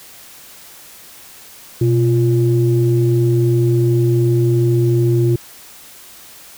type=tone pair together; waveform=sine; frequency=123.47 / 347.6 Hz; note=B2 / F4; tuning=0 / -8 cents; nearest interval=octave + tritone; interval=1792 cents; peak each=-12 / -15 dBFS; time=1.81-5.36 s; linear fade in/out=5 ms; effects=tanh soft clip ceiling -3 dBFS + white hiss -40 dBFS RMS until 6.57 s